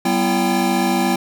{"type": "tone cluster", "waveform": "square", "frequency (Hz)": [191.3, 245.4, 336.6, 792], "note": ["G3", "B3", "E4", "G5"], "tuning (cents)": [-42, -11, 36, 18], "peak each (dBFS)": -22, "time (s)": [0.05, 1.16], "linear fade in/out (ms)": 5, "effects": []}